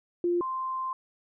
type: tone pair in turn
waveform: sine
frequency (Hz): 349.2 / 1043.9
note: F4 / C6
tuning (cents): 0 / -4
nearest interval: octave + perfect fifth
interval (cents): 1896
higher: second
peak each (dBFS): -23 / -29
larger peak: first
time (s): 0.24-0.41 / 0.41-0.93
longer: second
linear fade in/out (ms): 2
effects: none